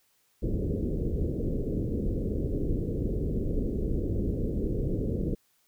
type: low-pass noise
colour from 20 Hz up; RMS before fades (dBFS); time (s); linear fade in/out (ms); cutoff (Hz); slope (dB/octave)
pink; -29; 0.42-5.35; 10; 490; 48
effects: white hiss -69 dBFS RMS until 5.67 s